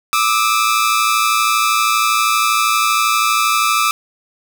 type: tone pair together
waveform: sawtooth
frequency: 1186 / 1298.6 Hz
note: D6 / E6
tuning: +17 / -26 cents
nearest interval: major second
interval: 157 cents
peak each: -12 dBFS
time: 0.13-3.91 s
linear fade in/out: 0 ms
effects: none